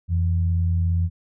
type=tone pair together; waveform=sine; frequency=87.3 / 164.8 Hz; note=F2 / E3; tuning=0 / 0 cents; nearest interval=major seventh; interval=1100 cents; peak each=-18 / -29 dBFS; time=0.08-1.1 s; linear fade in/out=50 ms; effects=none

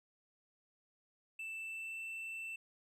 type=tone with pitch glide; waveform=triangle; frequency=2652 to 2669 Hz; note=E7 to E7; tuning=+10 to +21 cents; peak=-40 dBFS; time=1.39-2.56 s; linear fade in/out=5 ms; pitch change=+11 cents; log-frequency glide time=1.57-2.01 s; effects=none

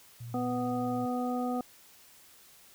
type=tone with vibrato; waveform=sine; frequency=118.3 Hz; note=A#2; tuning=26 cents sharp; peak=-39 dBFS; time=0.2-1.06 s; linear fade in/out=10 ms; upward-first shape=sine; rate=13 Hz; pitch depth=24 cents each way
type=harmonic tone; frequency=247.9 Hz; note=B3; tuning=7 cents sharp; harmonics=1 / 2 / 3 / 5; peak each=-31 / -37 / -35 / -42 dBFS; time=0.34-1.61 s; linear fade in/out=2 ms
effects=white hiss -57 dBFS RMS until 2.74 s

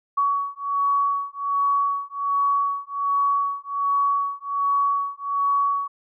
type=beating tone pair; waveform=sine; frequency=1125 / 1126.3 Hz; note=C#6 / C#6; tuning=+25 / +27 cents; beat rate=1.3 Hz; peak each=-23 dBFS; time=0.17-5.88 s; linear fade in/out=10 ms; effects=none

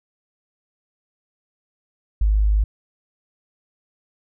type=tone; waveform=sine; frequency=51.91 Hz; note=G#1; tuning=in tune; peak=-14 dBFS; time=2.21-2.64 s; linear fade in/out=5 ms; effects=none

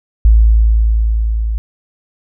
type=tone with level ramp; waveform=sine; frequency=55 Hz; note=A1; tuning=in tune; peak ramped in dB=-3 to -14 dBFS; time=0.25-1.58 s; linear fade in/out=0 ms; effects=none

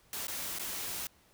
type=noise with dropouts; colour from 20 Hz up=white; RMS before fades=-38 dBFS; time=0.13-1.07 s; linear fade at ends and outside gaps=1 ms; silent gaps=0.27-0.281 / 0.586-0.595 s; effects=pink hiss -65 dBFS RMS until 1.33 s

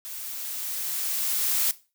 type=noise with level ramp; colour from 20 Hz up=blue; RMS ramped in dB=-37 to -23 dBFS; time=0.05-1.71 s; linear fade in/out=0 ms; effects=noise-tail reverb RT60 0.3 s tail -17 dB re dry

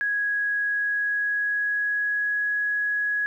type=tone with pitch glide; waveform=sine; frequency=1661.2 to 1673.7 Hz; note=G#6 to G#6; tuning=0 to +13 cents; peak=-22 dBFS; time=0.01-3.26 s; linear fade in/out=0 ms; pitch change=+13 cents; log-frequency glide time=0.64-2.5 s; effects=10-bit

